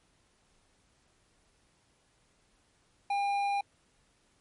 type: tone with hard clipping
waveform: triangle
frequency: 804 Hz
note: G5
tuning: 44 cents sharp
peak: -29 dBFS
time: 3.1-3.61 s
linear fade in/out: 5 ms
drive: 12 dB
effects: pink hiss -69 dBFS RMS until 4.4 s + MP3 48 kbps